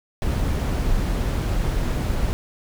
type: noise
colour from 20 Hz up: brown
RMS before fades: -22 dBFS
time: 0.22-2.33 s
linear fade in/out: 0 ms
effects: none